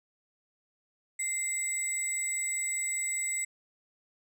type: tone pair together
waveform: sine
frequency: 2085 / 7880 Hz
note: C7 / B8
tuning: -7 / -5 cents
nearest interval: octave + major seventh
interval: 2302 cents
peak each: -33 / -29 dBFS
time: 1.19-3.45 s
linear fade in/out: 10 ms
effects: tanh soft clip ceiling -26 dBFS